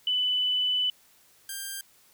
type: tone pair in turn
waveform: sine / 5% pulse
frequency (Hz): 2993 / 1591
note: F#7 / G6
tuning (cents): +19 / +25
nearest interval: major seventh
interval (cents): 1094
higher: first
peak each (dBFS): -23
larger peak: neither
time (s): 0.07-0.9 / 1.49-1.81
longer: first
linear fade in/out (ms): 2
effects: white hiss -60 dBFS RMS until 2.13 s